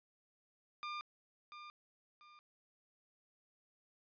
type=tone with echo; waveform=sawtooth; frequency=1200 Hz; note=D6; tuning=37 cents sharp; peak=-37 dBFS; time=0.83-1.01 s; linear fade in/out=0 ms; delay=690 ms; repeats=2; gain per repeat=-9 dB; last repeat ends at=2.39 s; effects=resampled to 11025 Hz + 13-bit